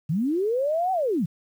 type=linear two-way sweep; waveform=sine; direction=up then down; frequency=138.59 to 771 to 138.59 Hz; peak=-21 dBFS; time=0.09-1.26 s; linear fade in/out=10 ms; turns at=0.92 s; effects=9-bit

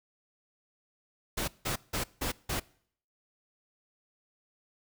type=noise bursts; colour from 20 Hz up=pink; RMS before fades=-32 dBFS; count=5; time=1.37-2.6 s; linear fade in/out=10 ms; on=110 ms; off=170 ms; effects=noise-tail reverb RT60 0.6 s tail -23 dB re dry

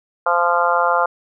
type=harmonic tone; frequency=173.3 Hz; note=F3; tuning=13 cents flat; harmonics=3 / 4 / 5 / 6 / 7 / 8; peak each=-21 / -21 / -21 / -21 / -21 / -21 dBFS; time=0.26-1.06 s; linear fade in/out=5 ms; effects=none

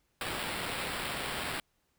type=noise with sample-and-hold; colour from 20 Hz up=white; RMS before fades=-36 dBFS; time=0.21-1.6 s; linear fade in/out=2 ms; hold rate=6300 Hz; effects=pink hiss -75 dBFS RMS until 1.98 s

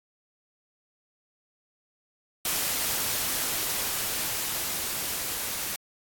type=noise with level ramp; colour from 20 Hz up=white; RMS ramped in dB=-27 to -32 dBFS; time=2.45-5.76 s; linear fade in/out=2 ms; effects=AAC 64 kbps

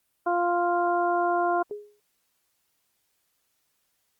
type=harmonic tone; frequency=349.2 Hz; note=F4; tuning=in tune; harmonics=1 / 2 / 3 / 4; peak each=-27 / -24 / -29 / -32 dBFS; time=0.26-1.63 s; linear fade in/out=10 ms
type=tone with exponential decay; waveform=sine; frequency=415.3 Hz; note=G#4; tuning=in tune; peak=-28 dBFS; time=1.71-2 s; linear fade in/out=1 ms; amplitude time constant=62 ms
effects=white hiss -73 dBFS RMS until 4.19 s + Opus 32 kbps

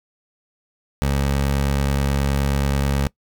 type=tone; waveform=20% pulse; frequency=69.4 Hz; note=C#2; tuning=3 cents sharp; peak=-13 dBFS; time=1.02-3.07 s; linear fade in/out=0 ms; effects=noise-tail reverb RT60 0.1 s tail -22 dB re dry

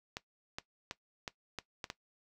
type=clicks; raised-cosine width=0.2 ms; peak=-21 dBFS; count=7; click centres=0.169 / 0.585 / 0.911 / 1.278 / 1.587 / 1.842 / 1.901 s; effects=noise-tail reverb RT60 0.1 s tail -17 dB re dry

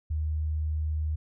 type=tone; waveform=sine; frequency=77.2 Hz; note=D#2; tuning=13 cents flat; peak=-26 dBFS; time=0.1-1.16 s; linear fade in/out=10 ms; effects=none

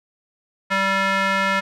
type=tone with band-pass filter; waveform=square; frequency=194.1 Hz; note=G3; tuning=17 cents flat; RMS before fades=-20 dBFS; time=0.7-1.61 s; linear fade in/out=20 ms; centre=1700 Hz; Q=1.6; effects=none

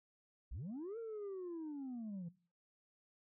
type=linear two-way sweep; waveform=sine; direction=up then down; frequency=41.2 to 466.2 to 164.5 Hz; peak=-40 dBFS; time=0.51-2.29 s; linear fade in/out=10 ms; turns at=0.98 s; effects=noise-tail reverb RT60 0.4 s tail -20 dB re dry + tanh soft clip ceiling -41 dBFS

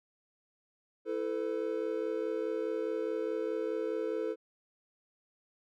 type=chord; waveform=triangle; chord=E suspended fourth; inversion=none; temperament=equal with one note detuned; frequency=329.6 / 440 / 504.8 Hz; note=E4 / A4 / B4; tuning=0 / 0 / +38 cents; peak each=-36 / -32 / -35 dBFS; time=1.05-4.36 s; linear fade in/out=50 ms; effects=none

